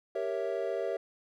triangle chord, G diminished seventh, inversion none, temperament equal, 392 / 466.2 / 554.4 / 659.3 Hz, G4 / Bb4 / Db5 / Fb5, 0 / 0 / 0 / 0 cents, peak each -34 dBFS, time 0.15-0.97 s, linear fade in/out 5 ms, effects none

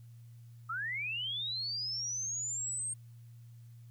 sine linear sweep, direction up, 1257 to 8580 Hz, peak -34 dBFS, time 0.69-2.94 s, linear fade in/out 10 ms, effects added 117 Hz sine -50 dBFS peak until 3.9 s + white hiss -72 dBFS RMS until 3.9 s

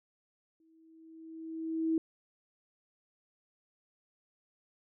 sine tone with exponential growth, 323.1 Hz, E4, 35 cents flat, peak -25 dBFS, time 0.6-1.98 s, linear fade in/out 2 ms, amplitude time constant 300 ms, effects none

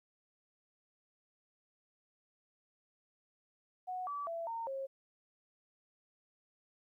sine tone with pitch steps, 736 / 1151 / 669 / 916 / 540 Hz, F#5 / D6 / E5 / A#5 / C#5, -9 / -35 / +25 / -31 / -45 cents, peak -37 dBFS, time 3.87-4.87 s, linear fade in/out 20 ms, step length 200 ms, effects 13-bit

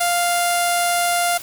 sawtooth tone with low-pass filter, 698.5 Hz, F5, in tune, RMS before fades -19 dBFS, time 0-1.38 s, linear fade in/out 10 ms, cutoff 11000 Hz, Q 3.8, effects white hiss -35 dBFS RMS until 1.42 s

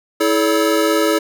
square tone cluster, 325.1 / 429.4 / 570 / 1305 Hz, E4 / A4 / C#5 / E6, -24 / -42 / +48 / -18 cents, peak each -18 / -19 / -20 / -25 dBFS, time 0.2-1.19 s, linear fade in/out 10 ms, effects none

